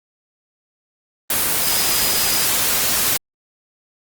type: tone in noise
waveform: sine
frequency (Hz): 4978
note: D#8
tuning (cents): 0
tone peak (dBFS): -26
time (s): 1.61-2.45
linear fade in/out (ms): 2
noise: white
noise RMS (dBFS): -18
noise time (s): 1.3-3.17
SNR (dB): -11
effects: Opus 24 kbps